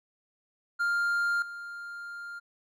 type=tone with level steps; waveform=triangle; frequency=1400 Hz; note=F6; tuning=4 cents sharp; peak=-23 / -36 dBFS; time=0.79-2.4 s; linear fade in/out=20 ms; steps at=1.42 s; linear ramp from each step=2 ms; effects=none